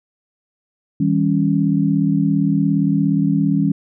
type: tone cluster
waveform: sine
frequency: 160.9 / 198.2 / 277.4 Hz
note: E3 / G3 / C#4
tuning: -42 / +19 / +1 cents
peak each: -18 dBFS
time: 1-3.72 s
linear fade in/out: 5 ms
effects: none